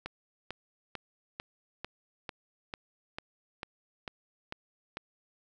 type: click train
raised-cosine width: 0.3 ms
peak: -21 dBFS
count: 12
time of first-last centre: 0.06-4.971 s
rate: 2.24 Hz
effects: none